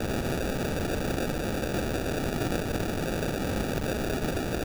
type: noise with sample-and-hold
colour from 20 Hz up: white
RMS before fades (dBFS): -29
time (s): 0-4.64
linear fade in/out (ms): 5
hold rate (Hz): 1050
effects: none